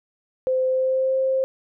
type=tone with pitch glide; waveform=sine; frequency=517 to 527.9 Hz; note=C5 to C5; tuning=-21 to +15 cents; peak=-18 dBFS; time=0.47-1.44 s; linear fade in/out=0 ms; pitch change=+36 cents; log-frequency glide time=0.67-1.17 s; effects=none